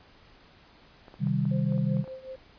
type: clicks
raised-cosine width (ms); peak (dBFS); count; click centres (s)
1; -33; 9; 1.082 / 1.141 / 1.271 / 1.454 / 1.723 / 1.779 / 1.969 / 2.042 / 2.077
type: chord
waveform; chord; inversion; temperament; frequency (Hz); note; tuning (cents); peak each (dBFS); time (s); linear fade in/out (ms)
sine; C minor; none; equal with one note detuned; 130.81 / 155.56 / 195.32; C3 / Eb3 / G3; 0 / 0 / -6; -28; 1.19-2.05; 50
type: tone with tremolo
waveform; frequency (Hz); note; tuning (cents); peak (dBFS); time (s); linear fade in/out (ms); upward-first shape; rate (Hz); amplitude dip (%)
sine; 523.3; C5; 0; -35; 1.51-2.36; 5; triangle; 5.3; 85
effects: pink hiss -56 dBFS RMS until 2.58 s + resampled to 11025 Hz